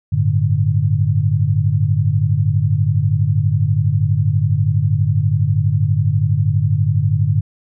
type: chord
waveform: sine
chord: G suspended second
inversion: none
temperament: just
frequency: 98 / 110.25 / 147 Hz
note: G2 / A2 / D3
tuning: 0 / +4 / +2 cents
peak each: -17 dBFS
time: 0.12-7.41 s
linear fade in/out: 10 ms
effects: none